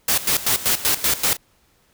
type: noise with tremolo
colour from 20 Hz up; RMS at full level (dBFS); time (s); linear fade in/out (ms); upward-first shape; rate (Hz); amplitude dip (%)
white; -18; 0.08-1.37; 5; square; 5.2; 80
effects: pink hiss -60 dBFS RMS until 1.93 s